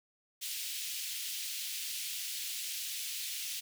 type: high-pass noise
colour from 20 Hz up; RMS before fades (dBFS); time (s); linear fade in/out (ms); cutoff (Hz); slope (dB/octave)
pink; -39; 0.41-3.61; 20; 2700; 24
effects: none

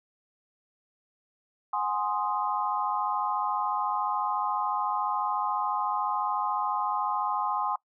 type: chord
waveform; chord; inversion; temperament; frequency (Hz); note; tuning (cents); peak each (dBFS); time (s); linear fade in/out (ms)
sine; Ab dominant seventh; third; equal with one note detuned; 736.6 / 830.6 / 1046.5 / 1244.5; Gb5 / Ab5 / C6 / Eb6; -8 / 0 / 0 / 0; -36 / -30 / -30 / -33; 1.73-7.76; 5
effects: noise-tail reverb RT60 0.1 s tail -22 dB re dry

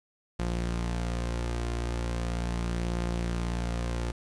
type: tone pair together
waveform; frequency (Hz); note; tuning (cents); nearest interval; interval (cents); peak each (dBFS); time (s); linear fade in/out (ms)
sawtooth; 58.33 / 174.61; A#1 / F3; +2 / 0; octave + perfect fifth; 1898; -25 / -34; 0.39-4.12; 10
effects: resampled to 22050 Hz + 10-bit

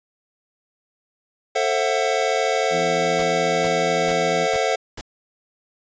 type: chord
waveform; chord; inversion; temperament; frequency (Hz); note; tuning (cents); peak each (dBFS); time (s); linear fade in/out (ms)
square; F# half-diminished seventh; first; just; 444 / 532.8 / 666 / 740; A4 / C5 / E5 / F#5; +16 / +31 / +18 / 0; -25; 1.55-4.76; 10
type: harmonic tone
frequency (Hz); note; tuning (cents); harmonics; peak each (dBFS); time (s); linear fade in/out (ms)
84.7; E2; +48; 2 / 3 / 4; -29 / -34 / -33; 2.7-4.48; 50
type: noise bursts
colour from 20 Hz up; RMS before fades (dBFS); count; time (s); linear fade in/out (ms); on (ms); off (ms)
pink; -33; 5; 3.19-5.01; 0; 36; 410
effects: resampled to 16000 Hz

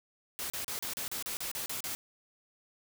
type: noise bursts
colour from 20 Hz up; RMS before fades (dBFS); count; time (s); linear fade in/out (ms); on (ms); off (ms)
white; -37; 11; 0.39-1.95; 0; 110; 35
effects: none

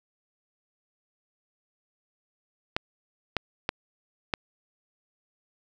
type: clicks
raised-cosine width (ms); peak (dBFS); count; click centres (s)
0.3; -9; 4; 2.765 / 3.367 / 3.691 / 4.338
effects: none

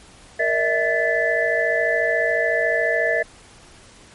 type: tone cluster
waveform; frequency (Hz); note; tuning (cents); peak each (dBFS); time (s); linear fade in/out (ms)
sine; 464.1 / 597 / 651 / 1744 / 2005; A#4 / D5 / E5 / A6 / B6; -8 / +28 / -22 / -16 / +26; -25 / -26 / -22 / -21 / -27; 0.39-3.23; 10
effects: pink hiss -47 dBFS RMS until 4.14 s + MP3 48 kbps

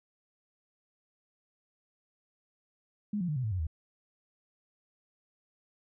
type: tone with pitch steps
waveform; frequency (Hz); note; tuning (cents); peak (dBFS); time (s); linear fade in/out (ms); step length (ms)
sine; 207.7 / 176.68 / 150.3 / 127.85 / 108.76 / 92.52 / 78.7; G#3 / F3 / D3 / C3 / A2 / F#2 / D#2; 0 / +20 / +40 / -40 / -20 / 0 / +20; -29; 3.13-3.669; 5; 77
effects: none

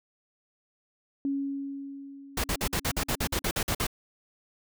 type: tone with exponential decay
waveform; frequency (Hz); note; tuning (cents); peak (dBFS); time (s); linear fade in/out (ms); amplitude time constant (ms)
sine; 277.2; C#4; 0; -25; 1.25-3.42; 1; 470
type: noise bursts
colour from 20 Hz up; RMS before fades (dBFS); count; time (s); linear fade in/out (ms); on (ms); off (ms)
pink; -28; 13; 2.37-3.868; 5; 70; 49
effects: none

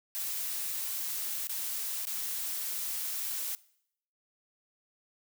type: noise with dropouts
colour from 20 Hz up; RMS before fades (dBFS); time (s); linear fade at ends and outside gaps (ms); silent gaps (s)
blue; -35; 0.15-3.55; 0; 1.471-1.495 / 2.053-2.07
effects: noise-tail reverb RT60 0.7 s tail -21 dB re dry

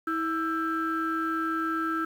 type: tone cluster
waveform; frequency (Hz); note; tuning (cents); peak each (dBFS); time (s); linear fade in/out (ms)
sine; 323.4 / 1326 / 1591; E4 / E6 / G6; -33 / +10 / +25; -29 / -28 / -34; 0.07-2.05; 5
effects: tanh soft clip ceiling -19 dBFS + 9-bit

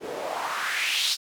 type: noise with band-pass filter sweep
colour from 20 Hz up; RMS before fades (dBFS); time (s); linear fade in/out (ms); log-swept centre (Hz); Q
white; -28; 0-1.17; 50; 350 to 4700; 2.8
effects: none

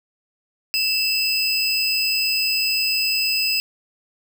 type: tone pair together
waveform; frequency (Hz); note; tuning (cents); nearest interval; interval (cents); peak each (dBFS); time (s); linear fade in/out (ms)
square; 2656 / 5017; E7 / D#8; +12 / +13; major seventh; 1101; -23 / -21; 0.74-3.6; 0
effects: none

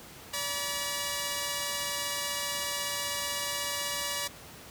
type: tone pair together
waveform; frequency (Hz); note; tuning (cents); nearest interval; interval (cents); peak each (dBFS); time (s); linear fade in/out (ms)
5% pulse; 575 / 963.7; D5 / B5; -37 / -43; major sixth; 894; -22; 0.33-4.28; 10
effects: pink hiss -48 dBFS RMS until 4.7 s + high-pass 60 Hz 12 dB/octave

